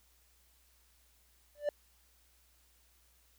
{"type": "tone with exponential growth", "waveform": "triangle", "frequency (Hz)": 587.3, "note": "D5", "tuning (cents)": 0, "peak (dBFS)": -24, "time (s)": [1.55, 1.69], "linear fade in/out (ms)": 2, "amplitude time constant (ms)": 30, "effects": ["added 60 Hz sine -69 dBFS peak until 3.38 s", "white hiss -69 dBFS RMS until 3.38 s"]}